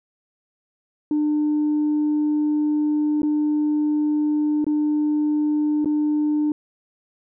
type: tone with dropouts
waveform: sine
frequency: 300 Hz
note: D4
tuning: 37 cents sharp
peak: -16 dBFS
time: 1.11-6.52 s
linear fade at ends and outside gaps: 2 ms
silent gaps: 3.219-3.231 / 4.644-4.666 / 5.846-5.857 s
effects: tanh soft clip ceiling -15 dBFS